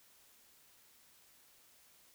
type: silence
effects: white hiss -65 dBFS RMS until 2.14 s